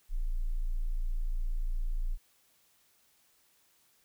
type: tone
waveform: sine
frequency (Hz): 28.53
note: A#0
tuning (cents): -36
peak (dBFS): -28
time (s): 0.09-2.18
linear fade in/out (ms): 50
effects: white hiss -68 dBFS RMS until 4.04 s